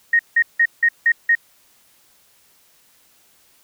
sine tone bursts, 1865 Hz, A#6, in tune, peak -11 dBFS, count 6, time 0.13-1.352 s, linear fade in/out 5 ms, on 62 ms, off 170 ms, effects white hiss -56 dBFS RMS until 3.63 s

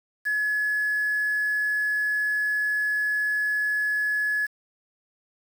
sine tone with quantisation, 1699 Hz, G#6, 39 cents sharp, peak -22 dBFS, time 0.25-4.47 s, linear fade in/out 20 ms, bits 7, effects none

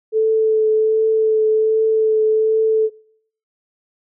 sine tone with vibrato, 437.8 Hz, A4, 9 cents flat, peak -12 dBFS, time 0.12-2.9 s, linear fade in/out 50 ms, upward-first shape triangle, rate 1.3 Hz, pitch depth 15 cents each way, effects noise-tail reverb RT60 0.6 s tail -21 dB re dry

